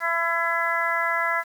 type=harmonic tone; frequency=335.8 Hz; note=E4; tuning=32 cents sharp; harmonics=2 / 3 / 4 / 5 / 6; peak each=-30 / -28 / -27 / -27 / -27 dBFS; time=0-1.44 s; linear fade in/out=50 ms; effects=8-bit